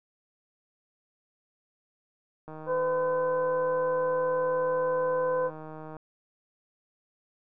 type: click train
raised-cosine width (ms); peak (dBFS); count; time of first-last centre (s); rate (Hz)
1; -29; 545; 2.48-5.967; 156
type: harmonic tone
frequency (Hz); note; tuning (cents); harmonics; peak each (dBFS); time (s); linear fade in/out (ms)
507; B4; +45; 1 / 2 / 3; -25 / -32 / -40; 2.66-5.51; 50
effects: none